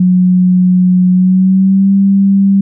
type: tone with pitch glide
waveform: sine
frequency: 182.2 to 196.41 Hz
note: F#3 to G3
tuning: -26 to +4 cents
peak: -5 dBFS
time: 0-2.61 s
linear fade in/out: 5 ms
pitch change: +130 cents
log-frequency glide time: 1.11-1.92 s
effects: none